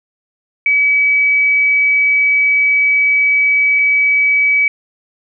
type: tone pair in turn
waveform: sine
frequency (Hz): 2282 / 2282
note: C#7 / C#7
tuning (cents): +50 / +50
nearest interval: unison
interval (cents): 0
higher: neither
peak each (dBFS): -9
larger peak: neither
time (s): 0.66-3.79 / 3.79-4.68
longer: first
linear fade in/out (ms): 2
effects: none